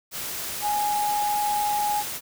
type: tone in noise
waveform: sine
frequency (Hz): 830.6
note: G#5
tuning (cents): 0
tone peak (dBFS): -22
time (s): 0.61-2.04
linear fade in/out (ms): 50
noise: white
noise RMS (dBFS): -32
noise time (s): 0.11-2.21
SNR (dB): +7
effects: none